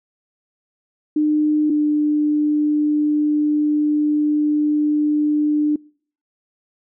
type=tone pair in turn; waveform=sine; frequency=302.7 / 299.1 Hz; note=D#4 / D4; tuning=-48 / +32 cents; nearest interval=unison; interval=20 cents; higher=first; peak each=-14 dBFS; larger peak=neither; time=1.16-1.7 / 1.7-5.76 s; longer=second; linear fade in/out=5 ms; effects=noise-tail reverb RT60 0.5 s tail -26 dB re dry